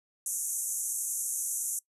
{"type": "band-pass noise", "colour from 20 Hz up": "white", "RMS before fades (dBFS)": -33, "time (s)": [0.26, 1.79], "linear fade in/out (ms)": 2, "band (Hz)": [6100, 12000], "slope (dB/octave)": 96, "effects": ["noise-tail reverb RT60 0.1 s tail -22 dB re dry"]}